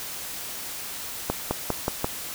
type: accelerating click train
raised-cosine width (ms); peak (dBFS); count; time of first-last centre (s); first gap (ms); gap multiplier
1; -9; 5; 1.3-2.044; 210; 0.92
effects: white hiss -35 dBFS RMS until 2.34 s